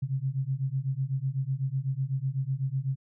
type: beating tone pair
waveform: sine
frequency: 130.2 / 138.2 Hz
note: C3 / C#3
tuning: -8 / -5 cents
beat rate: 8 Hz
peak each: -30 dBFS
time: 0.02-2.96 s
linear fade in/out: 10 ms
effects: none